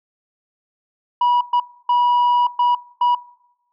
sine tone bursts at uneven times, 972 Hz, B5, 28 cents flat, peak -10 dBFS, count 5, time 1.21-1.41 / 1.53-1.6 / 1.89-2.47 / 2.59-2.75 / 3.01-3.15 s, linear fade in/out 5 ms, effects noise-tail reverb RT60 0.9 s tail -24 dB re dry + tanh soft clip ceiling -12 dBFS

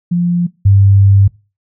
sine tone pair in turn, 174.61 / 98.79 Hz, F3 / G2, 0 / +14 cents, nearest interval minor seventh, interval 986 cents, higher first, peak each -10 / -4 dBFS, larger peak second, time 0.11-0.47 / 0.65-1.28 s, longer second, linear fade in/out 10 ms, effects noise-tail reverb RT60 0.3 s tail -22 dB re dry

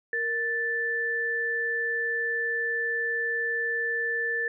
sine tone pair together, 466.2 / 1760 Hz, A#4 / A6, 0 / 0 cents, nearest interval octave + major seventh, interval 2300 cents, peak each -33 / -26 dBFS, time 0.13-4.48 s, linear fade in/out 2 ms, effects none

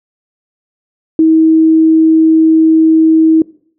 sine tone, 320 Hz, D#4, 49 cents sharp, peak -4 dBFS, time 1.19-3.42 s, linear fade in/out 2 ms, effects noise-tail reverb RT60 0.6 s tail -22 dB re dry

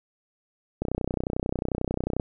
click train, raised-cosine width 2 ms, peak -13 dBFS, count 44, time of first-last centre 0.82-2.198 s, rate 31.2 Hz, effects none

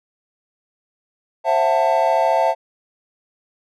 triangle chord, F# half-diminished seventh, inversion second, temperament just, 532.8 / 666 / 740 / 888 Hz, C5 / E5 / F#5 / A5, +31 / +18 / 0 / +16 cents, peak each -20 / -16 / -20 / -17 dBFS, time 1.44-2.55 s, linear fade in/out 50 ms, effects none

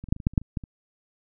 clicks, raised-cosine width 5 ms, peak -25 / -26 / -8 / -26 / -25 / -8 / -30 / -6 / -29 / -15 / -26 dBFS, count 11, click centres 0.04 / 0.087 / 0.125 / 0.164 / 0.202 / 0.269 / 0.336 / 0.378 / 0.416 / 0.572 / 0.638 s, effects none

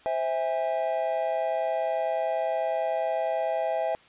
triangle chord, C augmented, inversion none, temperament just, 523.3 / 654.1 / 817.6 Hz, C5 / E5 / G#5, 0 / -14 / -27 cents, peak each -30 / -25 / -29 dBFS, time 0.06-3.95 s, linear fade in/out 0 ms, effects white hiss -55 dBFS RMS until 4.08 s + resampled to 8000 Hz

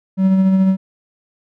triangle tone with tremolo, 190.3 Hz, F#3, 49 cents sharp, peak -7 dBFS, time 0.17-0.77 s, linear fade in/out 50 ms, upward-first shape sine, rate 14 Hz, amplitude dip 30%, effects none

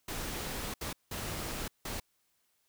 pink noise bursts at uneven times, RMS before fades -38 dBFS, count 4, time 0.08-0.74 / 0.81-0.93 / 1.11-1.68 / 1.85-2 s, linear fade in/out 5 ms, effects white hiss -75 dBFS RMS until 2.68 s

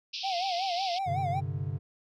white band-pass noise, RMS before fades -37 dBFS, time 0.13-0.99 s, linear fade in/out 10 ms, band 2500 to 5400 Hz, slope 96 dB/octave
triangle tone with vibrato, 735 Hz, F#5, 12 cents flat, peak -27 dBFS, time 0.23-1.41 s, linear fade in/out 20 ms, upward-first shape sine, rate 5.4 Hz, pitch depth 120 cents each way
triangle chord, G suspended fourth, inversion none, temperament equal, 98 / 130.81 / 146.83 Hz, G2 / C3 / D3, 0 / 0 / 0 cents, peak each -33 dBFS, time 1.06-1.79 s, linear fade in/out 20 ms
effects none

